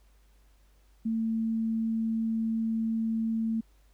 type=tone; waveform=sine; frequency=224.3 Hz; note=A3; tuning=34 cents sharp; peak=-26 dBFS; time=1.05-3.61 s; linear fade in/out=10 ms; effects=added 50 Hz sine -58 dBFS peak until 3.93 s + pink hiss -69 dBFS RMS until 3.93 s

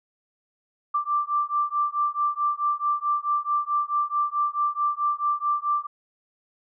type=beating tone pair; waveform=sine; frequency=1174.7 / 1179.3 Hz; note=D6 / D6; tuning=0 / +7 cents; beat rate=4.6 Hz; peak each=-25 dBFS; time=0.94-5.87 s; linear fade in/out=10 ms; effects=none

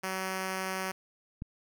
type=tone; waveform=5% pulse; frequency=188.8 Hz; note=F#3; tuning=35 cents sharp; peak=-21 dBFS; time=0.03-0.92 s; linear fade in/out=10 ms
type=click; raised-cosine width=5 ms; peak=-25 dBFS; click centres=1.421 s
effects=none

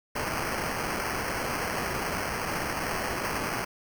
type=noise with sample-and-hold; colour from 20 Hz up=white; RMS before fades=-31 dBFS; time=0.15-3.65 s; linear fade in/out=10 ms; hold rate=3675 Hz; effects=none

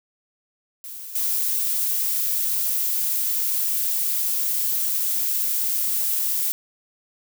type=noise with level steps; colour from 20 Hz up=violet; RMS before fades=-36 / -23 dBFS; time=0.84-6.52 s; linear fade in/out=0 ms; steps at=1.15 s; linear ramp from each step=5 ms; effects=none

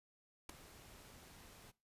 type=noise with ADSR envelope; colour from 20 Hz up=pink; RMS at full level=-44 dBFS; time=0.49-1.72 s; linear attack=5 ms; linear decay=5 ms; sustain=-15 dB; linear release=25 ms; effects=noise-tail reverb RT60 0.3 s tail -21 dB re dry + resampled to 32000 Hz

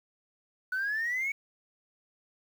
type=exponential sweep; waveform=sine; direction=up; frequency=1480 to 2254 Hz; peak=-27 dBFS; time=0.72-1.32 s; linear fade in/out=5 ms; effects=tanh soft clip ceiling -25 dBFS + 9-bit

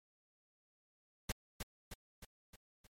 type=noise with echo; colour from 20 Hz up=pink; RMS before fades=-37 dBFS; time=1.29-1.32 s; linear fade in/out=5 ms; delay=310 ms; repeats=5; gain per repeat=-5 dB; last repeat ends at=2.87 s; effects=MP3 64 kbps

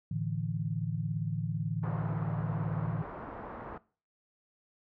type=chord; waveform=sine; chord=A suspended fourth; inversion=none; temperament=equal; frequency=110 / 146.83 / 164.81 Hz; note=A2 / D3 / E3; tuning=0 / 0 / 0 cents; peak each=-35 dBFS; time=0.11-3.02 s; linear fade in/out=5 ms
type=low-pass noise; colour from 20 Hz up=white; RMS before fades=-43 dBFS; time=1.83-3.78 s; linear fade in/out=5 ms; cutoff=1200 Hz; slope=24 dB/octave
effects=noise-tail reverb RT60 0.4 s tail -21 dB re dry

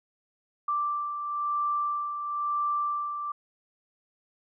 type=beating tone pair; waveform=sine; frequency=1174.7 / 1175.7 Hz; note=D6 / D6; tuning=0 / +2 cents; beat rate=1 Hz; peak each=-27 / -36 dBFS; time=0.68-3.32 s; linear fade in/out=5 ms; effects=none

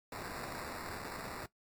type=noise with sample-and-hold; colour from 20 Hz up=white; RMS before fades=-43 dBFS; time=0.12-1.46 s; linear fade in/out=2 ms; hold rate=3150 Hz; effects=noise-tail reverb RT60 0.1 s tail -17 dB re dry + MP3 96 kbps

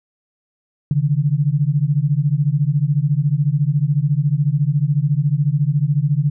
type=beating tone pair; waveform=sine; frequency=138.59 / 152.59 Hz; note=C#3 / D#3; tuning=0 / -33 cents; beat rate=14 Hz; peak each=-17 dBFS; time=0.91-6.3 s; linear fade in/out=2 ms; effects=none

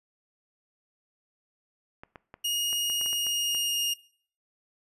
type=clicks; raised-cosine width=0.5 ms; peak=-28 dBFS; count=10; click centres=2.035 / 2.158 / 2.341 / 2.729 / 2.899 / 3.013 / 3.061 / 3.13 / 3.267 / 3.548 s
type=tone with pitch glide; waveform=sawtooth; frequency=2868 to 2843 Hz; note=F7 to F7; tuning=+45 to +30 cents; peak=-23 dBFS; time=2.44-3.94 s; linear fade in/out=10 ms; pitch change=-15 cents; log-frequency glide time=3.07-3.82 s
effects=noise-tail reverb RT60 0.5 s tail -20 dB re dry + resampled to 32000 Hz

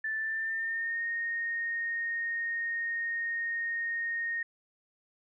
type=tone with pitch glide; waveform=sine; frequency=1760 to 1853.9 Hz; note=A6 to A#6; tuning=0 to -10 cents; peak=-30 dBFS; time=0.04-4.43 s; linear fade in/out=5 ms; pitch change=+90 cents; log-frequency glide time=0.17-1.04 s; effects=none

